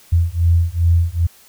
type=beating tone pair; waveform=sine; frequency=83.6 / 86.1 Hz; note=E2 / F2; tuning=+25 / -24 cents; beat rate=2.5 Hz; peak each=-15 dBFS; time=0.12-1.27 s; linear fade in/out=10 ms; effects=white hiss -48 dBFS RMS until 1.48 s